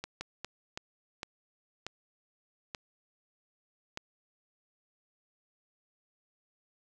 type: slowing click train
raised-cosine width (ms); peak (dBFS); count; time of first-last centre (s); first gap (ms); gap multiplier
0.2; -20; 8; 0.04-3.974; 170; 1.39
effects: none